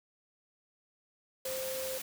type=tone in noise; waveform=sine; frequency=523 Hz; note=C5; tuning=1 cent flat; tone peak=-36 dBFS; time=1.45-1.98 s; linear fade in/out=5 ms; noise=white; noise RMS=-40 dBFS; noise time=1.45-2.02 s; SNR=+1 dB; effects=none